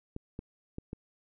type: clicks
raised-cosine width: 3 ms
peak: -25 dBFS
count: 4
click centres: 0.164 / 0.391 / 0.784 / 0.931 s
effects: none